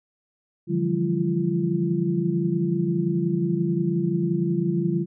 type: tone cluster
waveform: sine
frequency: 145.6 / 164 / 175.2 / 201 / 341.7 Hz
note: D3 / E3 / F3 / G3 / F4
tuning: -15 / -9 / +6 / +44 / -38 cents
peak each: -28 / -32 / -24 / -29 / -26 dBFS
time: 0.67-5.06 s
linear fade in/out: 50 ms
effects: none